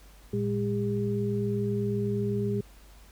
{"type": "tone cluster", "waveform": "sine", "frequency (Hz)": [115.1, 203.1, 403.8], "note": ["A#2", "G#3", "G#4"], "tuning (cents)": [-22, -38, -49], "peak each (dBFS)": -30, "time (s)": [0.33, 2.61], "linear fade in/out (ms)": 5, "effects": ["added 50 Hz sine -51 dBFS peak until 3.11 s", "pink hiss -57 dBFS RMS until 3.11 s"]}